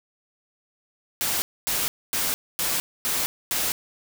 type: noise bursts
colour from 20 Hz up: white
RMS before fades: -25 dBFS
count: 6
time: 1.21-3.72 s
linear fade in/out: 0 ms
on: 210 ms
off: 250 ms
effects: none